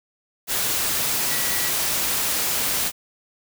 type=tone in noise; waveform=sine; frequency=1940 Hz; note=B6; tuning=31 cents flat; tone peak=-32 dBFS; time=1.26-1.72 s; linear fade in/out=50 ms; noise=white; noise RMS=-23 dBFS; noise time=0.47-2.92 s; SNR=-12 dB; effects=none